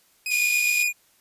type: tone with vibrato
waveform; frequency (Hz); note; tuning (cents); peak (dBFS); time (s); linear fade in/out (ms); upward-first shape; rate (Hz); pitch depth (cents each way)
sawtooth; 2500; D#7; +8; -23; 0.26-0.88; 2; triangle; 11; 11
type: tone with tremolo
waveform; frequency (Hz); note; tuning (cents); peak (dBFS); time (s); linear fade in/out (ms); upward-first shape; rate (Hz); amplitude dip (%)
square; 2441; D#7; -34; -20; 0.29-0.93; 50; triangle; 8.3; 30
type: high-pass noise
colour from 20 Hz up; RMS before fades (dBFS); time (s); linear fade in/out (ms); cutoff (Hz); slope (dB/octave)
pink; -35; 0.3-0.84; 20; 3100; 24
effects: white hiss -61 dBFS RMS until 1.2 s + resampled to 32000 Hz